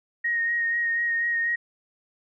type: tone with vibrato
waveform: sine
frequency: 1868 Hz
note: A#6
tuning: 3 cents sharp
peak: -22 dBFS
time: 0.24-1.56 s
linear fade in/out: 10 ms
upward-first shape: sine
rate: 4.1 Hz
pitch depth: 20 cents each way
effects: none